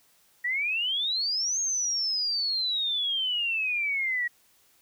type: exponential two-way sweep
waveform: sine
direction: up then down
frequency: 1900 to 6540 to 1900 Hz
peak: -25 dBFS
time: 0.44-4.28 s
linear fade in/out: 10 ms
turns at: 1.6 s
effects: white hiss -63 dBFS RMS until 4.81 s